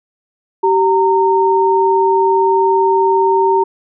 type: tone pair together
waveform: sine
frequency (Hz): 385.4 / 920.6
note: G4 / A#5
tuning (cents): -29 / -22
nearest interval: octave + minor third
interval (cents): 1507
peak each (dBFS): -12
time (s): 0.63-3.64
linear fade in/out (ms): 10
effects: none